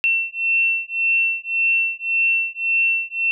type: beating tone pair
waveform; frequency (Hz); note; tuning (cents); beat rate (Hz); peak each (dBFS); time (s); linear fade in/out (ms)
sine; 2700 / 2701.8; E7 / E7; +41 / +42; 1.8; -20; 0.04-3.31; 0
effects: none